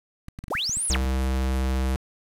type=clicks; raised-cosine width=5 ms; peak=-25 dBFS; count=10; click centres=0.284 / 0.389 / 0.44 / 0.482 / 0.552 / 0.695 / 0.771 / 0.904 / 1.015 / 1.052 s
type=linear two-way sweep; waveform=sine; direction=up then down; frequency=87.31 to 10830 to 87.31 Hz; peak=-24 dBFS; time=0.5-0.97 s; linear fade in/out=10 ms; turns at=0.87 s
type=tone; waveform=square; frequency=65.3 Hz; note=C2; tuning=3 cents flat; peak=-23 dBFS; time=0.9-1.96 s; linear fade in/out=0 ms
effects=resampled to 32000 Hz + 7-bit